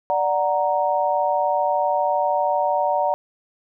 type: chord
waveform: sine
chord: D augmented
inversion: none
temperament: equal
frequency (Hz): 587.3 / 740 / 932.3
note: D5 / F#5 / A#5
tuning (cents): 0 / 0 / 0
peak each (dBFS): -22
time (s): 0.1-3.14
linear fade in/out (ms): 0
effects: none